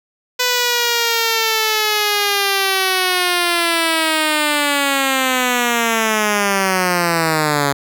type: linear sweep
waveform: 5% pulse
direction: down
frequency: 499 to 138.59 Hz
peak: -3 dBFS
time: 0.39-7.73 s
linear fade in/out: 10 ms
effects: none